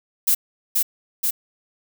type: noise with echo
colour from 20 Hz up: violet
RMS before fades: -17 dBFS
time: 0.27-0.35 s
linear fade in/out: 10 ms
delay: 480 ms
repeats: 2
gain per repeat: -2 dB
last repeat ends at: 1.31 s
effects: none